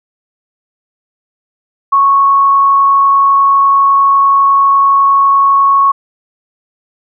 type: tone with frequency modulation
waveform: sine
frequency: 1105 Hz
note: C#6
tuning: 6 cents flat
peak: -5 dBFS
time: 1.92-5.92 s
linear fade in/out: 10 ms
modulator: 51.8 Hz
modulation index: 0.22
effects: none